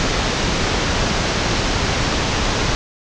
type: low-pass noise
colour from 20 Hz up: pink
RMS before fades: -19 dBFS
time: 0-2.75 s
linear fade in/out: 0 ms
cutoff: 6600 Hz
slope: 48 dB/octave
effects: none